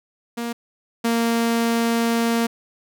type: tone pair in turn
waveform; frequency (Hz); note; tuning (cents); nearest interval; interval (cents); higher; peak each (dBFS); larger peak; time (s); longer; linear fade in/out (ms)
sawtooth; 235 / 231.6; A#3 / A#3; +14 / -11; unison; 25; first; -21 / -14; second; 0.37-0.53 / 1.04-2.47; second; 10
effects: none